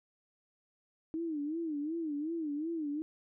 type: tone with vibrato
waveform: sine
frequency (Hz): 311.1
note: D#4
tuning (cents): 0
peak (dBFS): -33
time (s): 1.14-3.02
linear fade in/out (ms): 0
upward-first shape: sine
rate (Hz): 2.7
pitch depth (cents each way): 140
effects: none